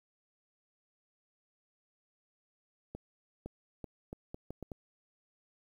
accelerating click train, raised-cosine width 2 ms, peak -28 dBFS, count 8, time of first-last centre 2.95-4.718 s, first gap 510 ms, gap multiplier 0.75, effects 10-bit

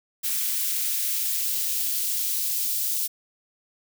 blue noise with high-pass filter sweep, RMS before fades -26 dBFS, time 0.23-3.08 s, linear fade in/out 20 ms, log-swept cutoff 1800 to 3800 Hz, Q 0.82, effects none

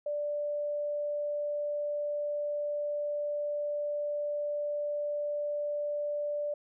sine tone, 587.3 Hz, D5, in tune, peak -30 dBFS, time 0.06-6.54 s, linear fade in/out 5 ms, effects none

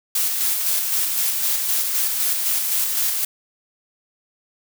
blue noise with tremolo, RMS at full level -20 dBFS, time 0.15-3.25 s, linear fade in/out 5 ms, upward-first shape square, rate 3.9 Hz, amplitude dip 30%, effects none

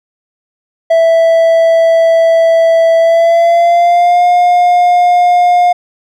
triangle tone with pitch glide, 659.3 to 710.7 Hz, E5 to F5, 0 to +30 cents, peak -3 dBFS, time 0.9-5.73 s, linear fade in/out 10 ms, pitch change +130 cents, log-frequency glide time 2.98-4.25 s, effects none

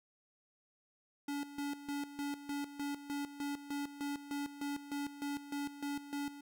square tone with tremolo, 285.5 Hz, D4, 49 cents flat, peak -37 dBFS, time 1.28-6.41 s, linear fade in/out 5 ms, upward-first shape square, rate 3.3 Hz, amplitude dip 75%, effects none

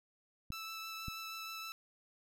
clicks, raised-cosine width 5 ms, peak -30 dBFS, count 2, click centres 0.504 / 1.083 s
15% pulse tone with vibrato, 1318.5 Hz, E6, in tune, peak -36 dBFS, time 0.52-1.72 s, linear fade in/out 0 ms, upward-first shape triangle, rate 6.3 Hz, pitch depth 11 cents each way
effects none

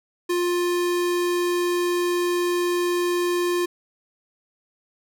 square tone, 352 Hz, F4, 14 cents sharp, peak -21 dBFS, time 0.29-3.66 s, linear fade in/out 10 ms, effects none

